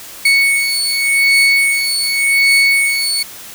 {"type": "beating tone pair", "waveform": "35% pulse", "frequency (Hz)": [2217, 2217.87], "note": ["C#7", "C#7"], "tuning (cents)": [0, 0], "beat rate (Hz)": 0.87, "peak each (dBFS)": -12, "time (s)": [0.25, 3.23], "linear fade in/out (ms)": 5, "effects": ["white hiss -33 dBFS RMS until 3.54 s"]}